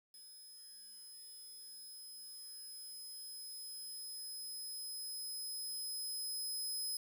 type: tone with level ramp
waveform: 20% pulse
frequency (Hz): 5080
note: D#8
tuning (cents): +35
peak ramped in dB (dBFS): -49 to -32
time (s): 0.14-6.97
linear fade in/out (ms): 2
effects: 11-bit